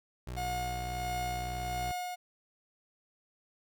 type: tone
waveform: 25% pulse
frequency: 61.74 Hz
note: B1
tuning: in tune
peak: -34 dBFS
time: 0.27-1.92 s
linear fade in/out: 5 ms
type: tone with tremolo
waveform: 45% pulse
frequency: 720 Hz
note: F#5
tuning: 47 cents flat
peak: -33 dBFS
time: 0.36-2.16 s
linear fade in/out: 20 ms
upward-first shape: sine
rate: 1.5 Hz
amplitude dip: 40%
effects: none